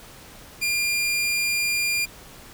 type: tone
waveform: sawtooth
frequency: 2400 Hz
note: D7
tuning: 37 cents sharp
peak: -18 dBFS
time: 0.61-2.06 s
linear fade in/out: 20 ms
effects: pink hiss -45 dBFS RMS until 2.53 s